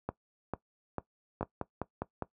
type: two click trains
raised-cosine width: 1 ms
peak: -19 / -19 dBFS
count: 5 / 4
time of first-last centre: 1.41-2.223 / 0.09-1.429 s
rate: 4.92 / 2.24 Hz
effects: noise-tail reverb RT60 0.1 s tail -18 dB re dry + high-pass 60 Hz 12 dB/octave